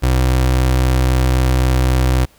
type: tone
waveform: 30% pulse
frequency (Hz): 63.8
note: C2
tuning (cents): -43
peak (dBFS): -9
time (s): 0.02-2.26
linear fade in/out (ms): 20
effects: pink hiss -51 dBFS RMS until 2.38 s